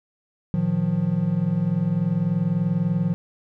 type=tone cluster; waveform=triangle; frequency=113.7 / 157 / 177.2 Hz; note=A#2 / D#3 / F3; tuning=-43 / +16 / +25 cents; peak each=-27 / -22 / -20 dBFS; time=0.54-3.14 s; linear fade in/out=0 ms; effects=none